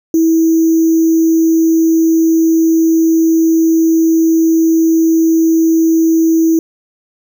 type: tone with sample-and-hold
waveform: sine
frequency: 326 Hz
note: E4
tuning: 19 cents flat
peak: -7 dBFS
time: 0.14-6.59 s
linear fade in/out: 2 ms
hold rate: 6300 Hz
effects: none